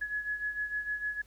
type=beating tone pair; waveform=sine; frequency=1691 / 1697.6 Hz; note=G#6 / G#6; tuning=+31 / +38 cents; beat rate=6.6 Hz; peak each=-33 / -38 dBFS; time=0.01-1.22 s; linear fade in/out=10 ms; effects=added 50 Hz sine -56 dBFS peak until 1.26 s + pink hiss -64 dBFS RMS until 1.26 s